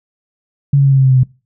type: tone with pitch steps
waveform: sine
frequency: 140.7 / 138.84 / 137.01 / 135.2 / 133.42 / 131.66 / 129.92 / 128.21 Hz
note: C#3 / C#3 / C#3 / C#3 / C3 / C3 / C3 / C3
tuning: +26 / +3 / -20 / -43 / +34 / +11 / -12 / -35 cents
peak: -6 dBFS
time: 0.73-1.234 s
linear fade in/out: 5 ms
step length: 63 ms
effects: noise-tail reverb RT60 0.3 s tail -23 dB re dry

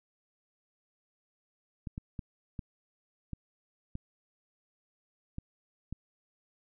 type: clicks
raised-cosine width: 5 ms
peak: -25 dBFS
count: 8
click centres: 1.872 / 1.979 / 2.192 / 2.592 / 3.333 / 3.954 / 5.384 / 5.926 s
effects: none

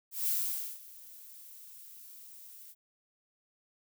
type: noise with ADSR envelope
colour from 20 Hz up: violet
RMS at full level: -30 dBFS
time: 0.11-2.75 s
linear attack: 170 ms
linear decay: 510 ms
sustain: -21 dB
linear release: 43 ms
effects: none

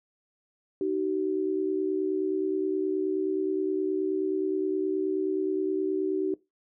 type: tone pair together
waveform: sine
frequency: 310.4 / 379.9 Hz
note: D#4 / F#4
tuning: -4 / +46 cents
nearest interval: minor third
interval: 350 cents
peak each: -30 / -26 dBFS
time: 0.81-6.34 s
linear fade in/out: 2 ms
effects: noise-tail reverb RT60 0.2 s tail -20 dB re dry

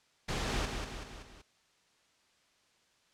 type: noise with echo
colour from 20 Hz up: pink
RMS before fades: -34 dBFS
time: 0.28-0.66 s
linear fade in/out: 10 ms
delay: 190 ms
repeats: 4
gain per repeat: -5 dB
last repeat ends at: 1.42 s
effects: white hiss -69 dBFS RMS until 3.13 s + low-pass 6000 Hz 12 dB/octave

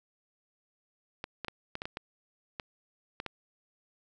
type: clicks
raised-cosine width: 0.3 ms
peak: -20 dBFS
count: 10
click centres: 1.241 / 1.447 / 1.483 / 1.754 / 1.819 / 1.855 / 1.971 / 2.598 / 3.201 / 3.263 s
effects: none

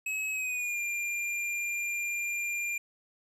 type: tone with pitch glide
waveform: square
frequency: 2566 to 2394 Hz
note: E7 to D7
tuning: -47 to +33 cents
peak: -31 dBFS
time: 0.06-2.78 s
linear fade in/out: 5 ms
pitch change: -120 cents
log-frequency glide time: 0.32-0.79 s
effects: low-pass 12000 Hz 12 dB/octave + 12-bit

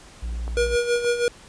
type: tone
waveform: triangle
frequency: 58.27 Hz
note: A#1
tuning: in tune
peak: -24 dBFS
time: 0.22-0.76 s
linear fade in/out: 10 ms
type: clicks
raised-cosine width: 1 ms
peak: -22 / -32 / -32 / -28 dBFS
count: 4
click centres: 0.479 / 0.665 / 0.958 / 1.046 s
type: tone with tremolo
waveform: square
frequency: 478.9 Hz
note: A#4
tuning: 47 cents sharp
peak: -18 dBFS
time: 0.57-1.28 s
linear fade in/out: 0 ms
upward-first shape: sine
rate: 6.2 Hz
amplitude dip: 65%
effects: pink hiss -47 dBFS RMS until 1.48 s + resampled to 22050 Hz

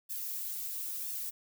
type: noise with flanger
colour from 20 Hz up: violet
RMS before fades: -38 dBFS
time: 0.09-1.31 s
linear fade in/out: 20 ms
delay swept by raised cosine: 1.1 to 4.5 ms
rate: 1 Hz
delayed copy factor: +0.8
effects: none

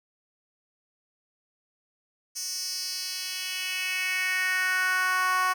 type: tone with high-pass filter sweep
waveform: 10% pulse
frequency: 370 Hz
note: F#4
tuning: in tune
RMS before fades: -28 dBFS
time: 2.35-5.54 s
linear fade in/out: 20 ms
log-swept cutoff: 6200 to 1000 Hz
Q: 2.9
effects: none

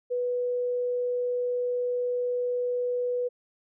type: tone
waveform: sine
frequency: 492 Hz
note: B4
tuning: 7 cents flat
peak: -25 dBFS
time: 0.1-3.29 s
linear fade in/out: 20 ms
effects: none

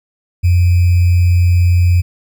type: tone with sample-and-hold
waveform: sine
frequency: 88.3 Hz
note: F2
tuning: 20 cents sharp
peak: -7 dBFS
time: 0.43-2.02 s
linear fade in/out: 20 ms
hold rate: 2450 Hz
effects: none

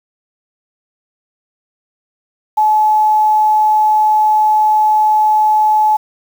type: tone with quantisation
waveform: sine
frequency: 857 Hz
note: A5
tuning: 46 cents flat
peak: -8 dBFS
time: 2.57-5.97 s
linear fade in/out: 10 ms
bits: 6
effects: none

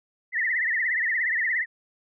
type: tone with vibrato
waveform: sine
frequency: 1904 Hz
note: A#6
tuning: 36 cents sharp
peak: -22 dBFS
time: 0.32-1.66 s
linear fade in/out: 50 ms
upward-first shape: triangle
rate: 17 Hz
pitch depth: 160 cents each way
effects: none

